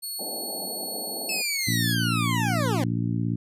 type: tone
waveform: 5% pulse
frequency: 4387 Hz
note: C#8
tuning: 19 cents flat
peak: -23 dBFS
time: 0.02-1.95 s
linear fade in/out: 20 ms
type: band-pass noise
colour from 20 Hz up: white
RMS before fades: -38 dBFS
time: 0.19-1.42 s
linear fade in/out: 5 ms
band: 180 to 830 Hz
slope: 96 dB/octave
type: linear sweep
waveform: 20% pulse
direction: down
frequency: 2637 to 237.7 Hz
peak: -21 dBFS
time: 1.29-2.84 s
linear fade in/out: 2 ms
type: harmonic tone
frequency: 57.6 Hz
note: A#1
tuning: 20 cents flat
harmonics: 2 / 3 / 4 / 5 / 6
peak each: -26 / -29 / -31 / -32 / -41 dBFS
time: 1.67-3.36 s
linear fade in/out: 10 ms
effects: resampled to 32000 Hz